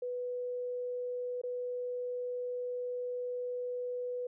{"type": "tone with dropouts", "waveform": "sine", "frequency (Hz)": 493.9, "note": "B4", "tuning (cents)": 0, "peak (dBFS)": -34, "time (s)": [0.02, 4.27], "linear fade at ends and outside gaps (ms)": 5, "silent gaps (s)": [1.416, 1.435], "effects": []}